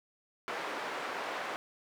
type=band-pass noise; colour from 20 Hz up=white; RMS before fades=-38 dBFS; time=0.48-1.56 s; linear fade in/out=0 ms; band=390 to 1500 Hz; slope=12 dB/octave; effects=none